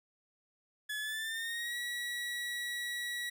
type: tone with pitch glide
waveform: 30% pulse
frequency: 1709 to 1929.4 Hz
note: G#6 to B6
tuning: +49 to -41 cents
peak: -33 dBFS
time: 0.89-3.3 s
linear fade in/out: 10 ms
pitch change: +210 cents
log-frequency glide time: 0.99-1.78 s
effects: none